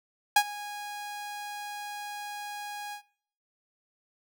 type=tone with ADSR envelope; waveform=sawtooth; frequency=825 Hz; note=G#5; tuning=12 cents flat; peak=-12 dBFS; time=0.36-3.02 s; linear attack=5 ms; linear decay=62 ms; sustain=-21 dB; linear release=91 ms; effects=noise-tail reverb RT60 0.6 s tail -22 dB re dry